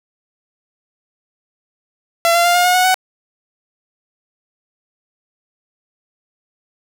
sawtooth tone with pitch steps, 677 / 688 / 699.3 / 710.7 / 722.2 / 734 / 746 Hz, E5 / F5 / F5 / F5 / F#5 / F#5 / F#5, +46 / -26 / +2 / +30 / -42 / -14 / +14 cents, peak -7 dBFS, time 2.25-2.943 s, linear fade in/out 0 ms, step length 99 ms, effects none

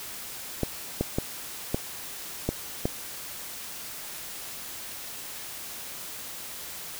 clicks, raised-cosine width 2 ms, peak -11 dBFS, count 6, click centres 0.633 / 1.01 / 1.185 / 1.745 / 2.49 / 2.855 s, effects white hiss -39 dBFS RMS until 6.99 s

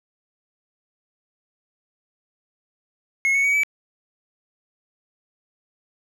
triangle tone with pitch steps, 2174 / 2215 / 2256 / 2298 Hz, C#7 / C#7 / C#7 / D7, -34 / -2 / +30 / -38 cents, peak -15 dBFS, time 3.25-3.634 s, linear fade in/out 0 ms, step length 96 ms, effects none

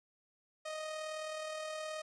sawtooth tone with amplitude modulation, 622.3 Hz, D#5, in tune, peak -34 dBFS, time 0.65-2.02 s, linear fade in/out 10 ms, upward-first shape sine, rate 39 Hz, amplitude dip 35%, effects resampled to 22050 Hz

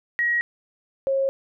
sine tone pair in turn, 1900 / 541.4 Hz, A#6 / C#5, +33 / -41 cents, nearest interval octave + minor seventh, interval 2174 cents, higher first, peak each -19 dBFS, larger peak neither, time 0.19-0.41 / 1.07-1.29 s, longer neither, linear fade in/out 0 ms, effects none

